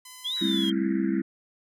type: tone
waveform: 5% pulse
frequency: 1014 Hz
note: B5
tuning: 45 cents sharp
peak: -31 dBFS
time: 0.05-0.7 s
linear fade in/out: 5 ms
type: exponential two-way sweep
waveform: sine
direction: up then down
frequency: 3163 to 3951 to 3163 Hz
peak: -27 dBFS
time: 0.24-0.72 s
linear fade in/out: 20 ms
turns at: 0.35 s
type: band-pass noise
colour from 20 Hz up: pink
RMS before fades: -46 dBFS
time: 0.36-1.22 s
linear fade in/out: 10 ms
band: 1400 to 2100 Hz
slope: 96 dB/octave
type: chord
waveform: sine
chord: A minor seventh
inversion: third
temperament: just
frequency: 198 / 220 / 264 / 330 Hz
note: G3 / A3 / C4 / E4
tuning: +18 / 0 / +16 / +2 cents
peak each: -27 / -33 / -29 / -27 dBFS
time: 0.41-1.22 s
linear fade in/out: 10 ms
effects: none